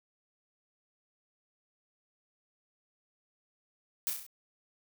blue noise with echo, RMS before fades -31 dBFS, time 4.07-4.1 s, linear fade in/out 0 ms, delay 33 ms, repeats 5, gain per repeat -4 dB, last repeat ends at 4.265 s, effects none

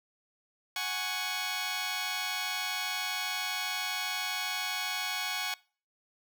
10% pulse chord, F# suspended second, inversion none, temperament just, 740 / 832.5 / 1110 Hz, F#5 / G#5 / C#6, 0 / +4 / +2 cents, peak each -29 dBFS, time 0.76-5.54 s, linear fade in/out 2 ms, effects noise-tail reverb RT60 0.4 s tail -23 dB re dry

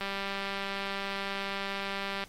click train, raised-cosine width 0.3 ms, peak -18 dBFS, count 440, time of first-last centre 0.01-2.238 s, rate 197 Hz, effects pink hiss -55 dBFS RMS until 2.28 s + MP3 64 kbps

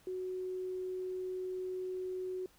sine tone, 370 Hz, F#4, in tune, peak -36 dBFS, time 0.07-2.46 s, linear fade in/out 2 ms, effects pink hiss -65 dBFS RMS until 2.58 s

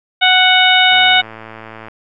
harmonic tone, 740 Hz, F#5, in tune, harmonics 1 / 2 / 3 / 4 / 5, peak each -14 / -14 / -14 / -14 / -14 dBFS, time 0.21-1.22 s, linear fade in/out 20 ms
click train, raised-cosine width 0.5 ms, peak -17 dBFS, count 108, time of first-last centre 0.92-1.884 s, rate 111 Hz
effects none

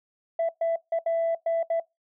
sine tone bursts at uneven times, 664 Hz, E5, 12 cents sharp, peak -20 dBFS, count 6, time 0.39-0.49 / 0.61-0.76 / 0.92-0.99 / 1.06-1.35 / 1.46-1.63 / 1.7-1.8 s, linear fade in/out 5 ms, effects noise-tail reverb RT60 0.2 s tail -23 dB re dry + tanh soft clip ceiling -20 dBFS

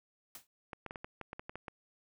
white noise with exponential decay, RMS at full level -44 dBFS, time 0.35-0.47 s, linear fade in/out 2 ms, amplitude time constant 26 ms
clicks, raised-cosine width 0.5 ms, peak -27 dBFS, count 11, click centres 0.732 / 0.863 / 0.909 / 0.958 / 1.045 / 1.213 / 1.331 / 1.395 / 1.495 / 1.556 / 1.682 s
effects none

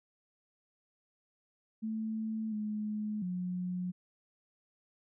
sine tone with pitch steps, 220 / 212.1 / 180.6 Hz, A3 / G#3 / F#3, 0 / +37 / -42 cents, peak -33 dBFS, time 1.82-3.92 s, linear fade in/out 20 ms, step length 700 ms, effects none

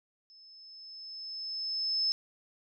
sine tone with level ramp, 5230 Hz, E8, 15 cents flat, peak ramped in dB -54 to -25 dBFS, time 0.3-2.12 s, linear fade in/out 0 ms, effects none

